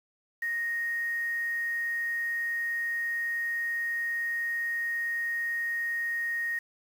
sine tone with quantisation, 1864.7 Hz, A#6, in tune, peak -28 dBFS, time 0.42-6.59 s, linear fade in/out 5 ms, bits 8, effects none

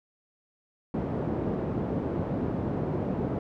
pink band-pass noise, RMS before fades -30 dBFS, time 0.94-3.39 s, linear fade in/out 2 ms, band 120 to 510 Hz, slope 12 dB/octave, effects none

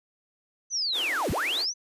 sine linear two-way sweep, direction down then up, 6180 to 34.65 to 6180 Hz, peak -25 dBFS, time 0.7-1.74 s, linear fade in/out 50 ms, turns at 1.31 s
pink high-pass noise, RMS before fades -38 dBFS, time 0.92-1.66 s, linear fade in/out 50 ms, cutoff 270 Hz, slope 96 dB/octave
effects resampled to 32000 Hz

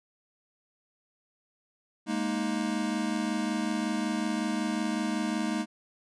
square chord, Ab suspended second, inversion none, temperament equal, 207.7 / 233.1 / 311.1 Hz, Ab3 / Bb3 / Eb4, 0 / 0 / 0 cents, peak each -33 dBFS, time 2.06-5.66 s, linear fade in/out 50 ms, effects resampled to 22050 Hz

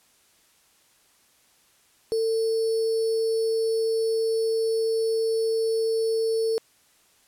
sine tone with sample-and-hold, 448.5 Hz, A4, 33 cents sharp, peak -21 dBFS, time 2.12-6.58 s, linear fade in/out 0 ms, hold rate 4900 Hz, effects white hiss -61 dBFS RMS until 7.27 s + low-pass 12000 Hz 12 dB/octave

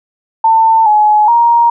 sine tone with pitch steps, 895 / 846 / 939 Hz, A5 / G#5 / A#5, +29 / +32 / +12 cents, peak -5 dBFS, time 0.44-1.7 s, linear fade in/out 5 ms, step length 420 ms, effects none

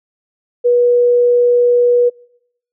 sine tone, 485.3 Hz, B4, 30 cents flat, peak -8 dBFS, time 0.64-2.1 s, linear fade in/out 20 ms, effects noise-tail reverb RT60 0.8 s tail -26 dB re dry

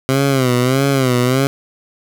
15% pulse tone with vibrato, 130.81 Hz, C3, in tune, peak -6 dBFS, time 0.09-1.47 s, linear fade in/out 0 ms, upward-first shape sine, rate 1.6 Hz, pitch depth 110 cents each way, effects none

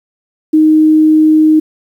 sine tone, 311.1 Hz, D#4, in tune, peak -4 dBFS, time 0.53-1.6 s, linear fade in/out 10 ms, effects 7-bit

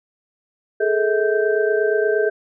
sine tone cluster, 418.6 / 447.1 / 642 / 1561 Hz, G#4 / A4 / E5 / G6, +14 / +28 / -46 / -8 cents, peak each -18 / -21 / -24 / -25 dBFS, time 0.8-2.3 s, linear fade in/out 10 ms, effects none

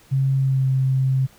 sine tone with pitch glide, 134.8 to 132.33 Hz, C#3 to C3, -48 to +20 cents, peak -16 dBFS, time 0.11-1.27 s, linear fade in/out 20 ms, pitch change -32 cents, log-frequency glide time 0.37-0.67 s, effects pink hiss -52 dBFS RMS until 1.38 s

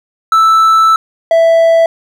triangle tone pair in turn, 1318.5 / 660.8 Hz, E6 / E5, 0 / +4 cents, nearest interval octave, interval 1196 cents, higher first, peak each -3 dBFS, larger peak neither, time 0.32-0.96 / 1.31-1.86 s, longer first, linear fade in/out 2 ms, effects none

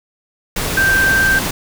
sine tone in noise, 1568 Hz, G6, in tune, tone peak -11 dBFS, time 0.77-1.39 s, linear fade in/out 5 ms, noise pink, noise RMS -20 dBFS, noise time 0.56-1.51 s, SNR +6 dB, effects none

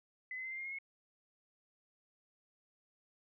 sine tone with pitch steps, 2018 / 2044 / 2070 / 2096 / 2123 / 2150 / 2178 Hz, B6 / C7 / C7 / C7 / C7 / C7 / C#7, +37 / -41 / -19 / +2 / +25 / +47 / -31 cents, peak -40 dBFS, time 0.31-0.786 s, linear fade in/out 2 ms, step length 68 ms, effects none

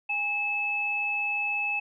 sine tone pair together, 821 / 2603 Hz, G#5 / E7, -20 / -22 cents, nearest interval octave + minor sixth, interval 1998 cents, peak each -35 / -26 dBFS, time 0.09-1.8 s, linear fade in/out 10 ms, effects none

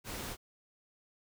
pink noise, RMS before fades -41 dBFS, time 0.04-0.37 s, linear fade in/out 50 ms, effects none

